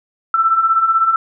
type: beating tone pair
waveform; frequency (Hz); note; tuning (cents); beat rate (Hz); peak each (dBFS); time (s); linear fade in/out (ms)
sine; 1318.5 / 1334.5; E6 / E6; 0 / +21; 16; -18 / -12; 0.34-1.16; 2
effects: none